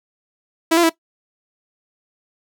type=tone with pitch steps; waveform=sawtooth; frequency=327 / 343.4 / 327.9 Hz; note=E4 / F4 / E4; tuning=-14 / -29 / -9 cents; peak=-8 dBFS; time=0.71-0.896 s; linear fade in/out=10 ms; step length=62 ms; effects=noise-tail reverb RT60 0.1 s tail -18 dB re dry